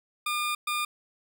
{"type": "tone bursts at uneven times", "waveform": "20% pulse", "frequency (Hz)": 1209, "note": "D6", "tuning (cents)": 50, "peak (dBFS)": -22, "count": 2, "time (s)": [[0.26, 0.55], [0.67, 0.85]], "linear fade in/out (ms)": 5, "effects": []}